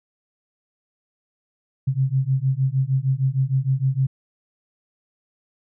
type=beating tone pair; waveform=sine; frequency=130 / 136.5 Hz; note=C3 / C#3; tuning=-11 / -26 cents; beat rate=6.5 Hz; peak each=-21 / -21 dBFS; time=1.87-4.07 s; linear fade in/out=10 ms; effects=none